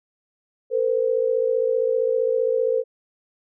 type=tone pair together; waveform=sine; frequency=455 / 510.3 Hz; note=A#4 / C5; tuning=-42 / -43 cents; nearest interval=major second; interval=199 cents; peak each=-21 dBFS; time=0.7-2.84 s; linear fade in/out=50 ms; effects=none